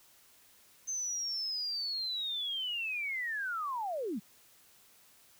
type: linear sweep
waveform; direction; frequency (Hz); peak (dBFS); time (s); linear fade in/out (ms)
sine; down; 6272 to 174.61; -33; 0.87-4.2; 20
effects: white hiss -62 dBFS RMS until 5.39 s